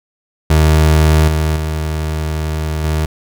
30% pulse tone with level steps, 77.78 Hz, D#2, in tune, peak -5 / -10 / -14 / -11 dBFS, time 0.5-3.06 s, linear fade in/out 5 ms, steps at 1.28 / 1.56 / 2.84 s, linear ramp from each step 2 ms, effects none

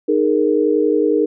sine chord, D# suspended fourth, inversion none, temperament equal with one note detuned, 308.1 / 415.3 / 466.2 Hz, D#4 / G#4 / A#4, -17 / 0 / 0 cents, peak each -17 dBFS, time 0.08-1.26 s, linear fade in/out 10 ms, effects none

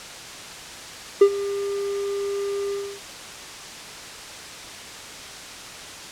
triangle tone with ADSR envelope, 400 Hz, G4, 35 cents sharp, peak -5 dBFS, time 1.21-3.01 s, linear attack 7 ms, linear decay 71 ms, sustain -17 dB, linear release 300 ms, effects white hiss -37 dBFS RMS until 6.11 s + low-pass 7000 Hz 12 dB/octave

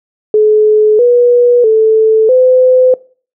sine tone with pitch steps, 427.6 / 485.5 / 439.5 / 510 Hz, A4 / B4 / A4 / C5, -49 / -30 / -2 / -44 cents, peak -4 dBFS, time 0.34-2.94 s, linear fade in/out 2 ms, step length 650 ms, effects noise-tail reverb RT60 0.4 s tail -21 dB re dry

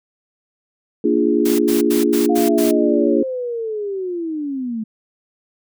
sine chord, Bb dominant seventh, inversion none, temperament equal with one note detuned, 233.1 / 293.7 / 345.8 / 415.3 Hz, Bb3 / D4 / F4 / Ab4, 0 / 0 / -17 / 0 cents, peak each -20 / -18 / -18 / -19 dBFS, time 1.04-3.23 s, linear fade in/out 5 ms
white noise bursts, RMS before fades -27 dBFS, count 6, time 1.45-2.715 s, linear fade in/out 10 ms, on 140 ms, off 85 ms
sine linear sweep, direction down, 715 to 213.3 Hz, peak -21 dBFS, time 2.29-4.84 s, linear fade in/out 10 ms
effects none

